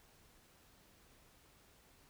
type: silence
effects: pink hiss -66 dBFS RMS until 2.09 s